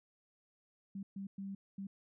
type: tone bursts at uneven times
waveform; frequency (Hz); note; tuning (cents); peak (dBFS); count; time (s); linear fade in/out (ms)
sine; 196; G3; 0; -40; 4; 0.95-1.03 / 1.16-1.27 / 1.38-1.55 / 1.78-1.87; 5
effects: none